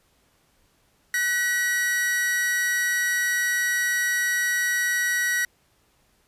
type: tone pair together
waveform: 45% pulse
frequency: 1501 / 1920.1 Hz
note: F#6 / B6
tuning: +24 / -49 cents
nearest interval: major third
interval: 427 cents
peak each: -29 / -22 dBFS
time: 1.14-5.45 s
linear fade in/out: 2 ms
effects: pink hiss -64 dBFS RMS until 6.27 s + resampled to 32000 Hz